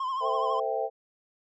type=tone with vibrato; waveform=triangle; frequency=1046.5 Hz; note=C6; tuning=in tune; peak=-26 dBFS; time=0-0.6 s; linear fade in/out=5 ms; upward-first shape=triangle; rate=12 Hz; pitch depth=81 cents each way
type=chord; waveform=sine; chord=A minor seventh; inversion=none; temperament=equal with one note detuned; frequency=449.8 / 523.3 / 659.3 / 784 Hz; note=A4 / C5 / E5 / G5; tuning=+38 / 0 / 0 / 0 cents; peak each=-32 dBFS; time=0.2-0.9 s; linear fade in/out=50 ms
effects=resampled to 16000 Hz